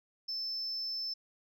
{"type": "tone", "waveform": "sine", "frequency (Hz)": 5280, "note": "E8", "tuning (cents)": 2, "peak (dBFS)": -33, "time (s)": [0.28, 1.14], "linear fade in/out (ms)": 10, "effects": ["tanh soft clip ceiling -31 dBFS"]}